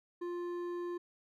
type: tone with hard clipping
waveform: sine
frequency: 350 Hz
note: F4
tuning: 4 cents sharp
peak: -38 dBFS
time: 0.21-0.98 s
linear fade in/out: 10 ms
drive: 8 dB
effects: none